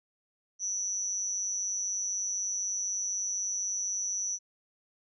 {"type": "tone with amplitude modulation", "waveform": "sine", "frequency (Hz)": 5920, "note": "F#8", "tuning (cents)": 0, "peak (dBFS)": -26, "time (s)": [0.59, 4.39], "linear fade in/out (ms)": 50, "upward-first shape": "sine", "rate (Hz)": 196, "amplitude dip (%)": 85, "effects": []}